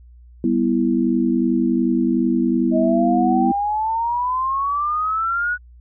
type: chord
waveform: sine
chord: E minor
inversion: first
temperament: equal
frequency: 196 / 246.9 / 329.6 Hz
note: G3 / B3 / E4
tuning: 0 / 0 / 0 cents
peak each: -22 / -18 / -20 dBFS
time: 0.44-3.52 s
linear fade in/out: 2 ms
type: exponential sweep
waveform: sine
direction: up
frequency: 622.3 to 1480 Hz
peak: -18 dBFS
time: 2.71-5.58 s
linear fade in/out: 50 ms
effects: added 60 Hz sine -42 dBFS peak until 5.8 s